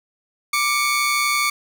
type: tone pair together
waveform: sawtooth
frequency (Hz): 1178 / 2224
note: D6 / C#7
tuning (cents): +5 / +5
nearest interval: major seventh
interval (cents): 1100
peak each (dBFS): -17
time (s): 0.53-1.5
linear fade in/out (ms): 5
effects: none